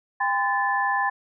sine tone cluster, 803 / 1023 / 1747 Hz, G5 / C6 / A6, +41 / -39 / -13 cents, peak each -25 dBFS, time 0.2-1.1 s, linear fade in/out 10 ms, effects none

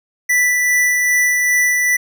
square tone with tremolo, 1975.5 Hz, B6, in tune, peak -12 dBFS, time 0.29-1.97 s, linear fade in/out 10 ms, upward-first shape sine, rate 2.5 Hz, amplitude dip 25%, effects none

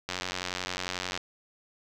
click train, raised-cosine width 0.2 ms, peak -14 dBFS, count 100, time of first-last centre 0.09-1.176 s, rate 91.2 Hz, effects none

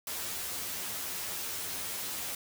white noise with comb filter, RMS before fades -37 dBFS, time 0.07-2.35 s, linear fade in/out 2 ms, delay 11 ms, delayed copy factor +0.8, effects none

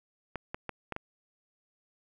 clicks, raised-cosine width 0.5 ms, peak -20 dBFS, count 5, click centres 0.357 / 0.545 / 0.693 / 0.923 / 0.964 s, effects 10-bit

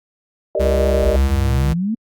sine chord, Eb major seventh, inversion first, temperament equal, 392 / 466.2 / 587.3 / 622.3 Hz, G4 / Bb4 / D5 / Eb5, 0 / 0 / 0 / 0 cents, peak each -23 / -23 / -20 / -20 dBFS, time 0.55-1.16 s, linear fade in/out 2 ms
square tone, 67.6 Hz, C#2, 43 cents flat, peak -17 dBFS, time 0.59-1.74 s, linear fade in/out 20 ms
sine exponential sweep, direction up, 49 to 233.7 Hz, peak -17 dBFS, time 1.02-1.95 s, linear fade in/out 10 ms
effects Opus 32 kbps

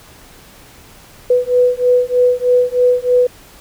sine beating tone pair, 493.9 / 497.1 Hz, B4 / B4, 0 / +11 cents, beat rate 3.2 Hz, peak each -13 dBFS, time 1.3-3.27 s, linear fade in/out 5 ms, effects pink hiss -42 dBFS RMS until 3.6 s

